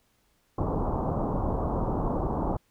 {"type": "low-pass noise", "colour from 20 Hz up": "pink", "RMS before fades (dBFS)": -28, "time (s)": [0.58, 2.57], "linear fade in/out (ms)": 5, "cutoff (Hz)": 1100, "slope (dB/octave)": 48, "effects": ["pink hiss -69 dBFS RMS until 2.7 s"]}